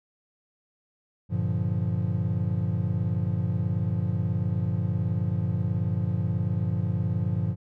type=chord; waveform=triangle; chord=G minor seventh; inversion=none; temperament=equal; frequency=98 / 116.54 / 146.83 / 174.61 Hz; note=G2 / Bb2 / D3 / F3; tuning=0 / 0 / 0 / 0 cents; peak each=-26 / -27 / -30 / -28 dBFS; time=1.29-7.56 s; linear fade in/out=50 ms; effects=none

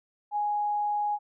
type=tone; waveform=sine; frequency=830.6 Hz; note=G#5; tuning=in tune; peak=-25 dBFS; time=0.31-1.19 s; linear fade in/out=50 ms; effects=none

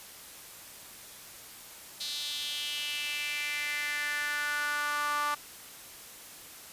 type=tone with high-pass filter sweep; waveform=sawtooth; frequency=293.7 Hz; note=D4; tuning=in tune; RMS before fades=-33 dBFS; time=2-5.35 s; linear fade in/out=10 ms; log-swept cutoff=4000 to 1100 Hz; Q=4.3; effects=white hiss -48 dBFS RMS until 6.72 s + resampled to 32000 Hz

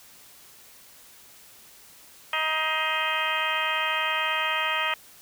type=harmonic tone with a mistuned harmonic; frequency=314.6 Hz; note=D#4; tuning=19 cents sharp; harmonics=2 / 3 / 4 / 5 / 6 / 7 / 8 / 9 / 10; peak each=-36 / -32 / -30 / -36 / -31 / -35 / -30 / -36 / -32 dBFS; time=2.33-4.94 s; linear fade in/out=2 ms; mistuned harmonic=7; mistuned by=-92 cents; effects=white hiss -51 dBFS RMS until 5.21 s

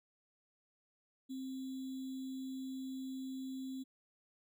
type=tone with sample-and-hold; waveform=sine; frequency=263 Hz; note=C4; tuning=9 cents sharp; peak=-40 dBFS; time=1.29-3.84 s; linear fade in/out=20 ms; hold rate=3675 Hz; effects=none

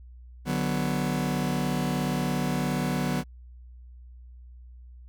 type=chord; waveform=40% pulse; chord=B minor; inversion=first; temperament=just; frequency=148.16 / 185.21 / 246.9 Hz; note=D3 / F#3 / B3; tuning=+16 / +2 / 0 cents; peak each=-29 dBFS; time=0.45-3.24 s; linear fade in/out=50 ms; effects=added 61 Hz sine -44 dBFS peak until 5.08 s

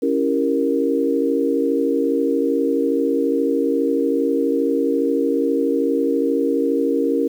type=chord; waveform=sine; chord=C# diminished seventh; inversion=none; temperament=equal; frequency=277.2 / 329.6 / 392 / 466.2 Hz; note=C#4 / E4 / G4 / Bb4; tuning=0 / 0 / 0 / 0 cents; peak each=-20 / -23 / -25 / -20 dBFS; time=0.02-7.28 s; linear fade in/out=10 ms; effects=8-bit

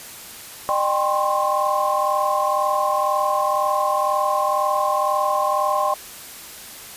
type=tone cluster; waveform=sine; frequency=605 / 791 / 1038 / 1080 Hz; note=D#5 / G5 / C6 / C#6; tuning=-49 / +15 / -14 / -45 cents; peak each=-23 dBFS; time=0.69-5.94 s; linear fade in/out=0 ms; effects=white hiss -38 dBFS RMS until 6.96 s + resampled to 32000 Hz

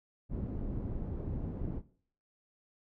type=low-pass noise; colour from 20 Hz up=pink; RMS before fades=-37 dBFS; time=0.29-1.82 s; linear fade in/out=50 ms; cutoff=310 Hz; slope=12 dB/octave; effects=noise-tail reverb RT60 0.5 s tail -17 dB re dry

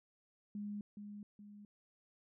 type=tone with echo; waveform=sine; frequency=206.2 Hz; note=G#3; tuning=12 cents flat; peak=-40 dBFS; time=0.55-0.81 s; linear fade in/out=2 ms; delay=420 ms; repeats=2; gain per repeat=-6 dB; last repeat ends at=1.65 s; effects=none

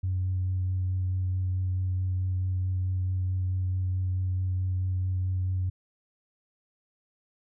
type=tone with vibrato; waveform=sine; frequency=92.5 Hz; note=F#2; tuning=in tune; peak=-24 dBFS; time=0.03-5.7 s; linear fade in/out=10 ms; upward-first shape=sine; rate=4.6 Hz; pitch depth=12 cents each way; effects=tanh soft clip ceiling -21 dBFS

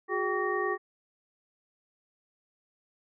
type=tone cluster; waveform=sine; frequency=362.8 / 412.3 / 775 / 1138 / 1855 Hz; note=F#4 / G#4 / G5 / C#6 / A#6; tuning=-34 / -13 / -20 / +45 / -9 cents; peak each=-32 / -32 / -37 / -33 / -34 dBFS; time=0.08-0.78 s; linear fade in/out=50 ms; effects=none

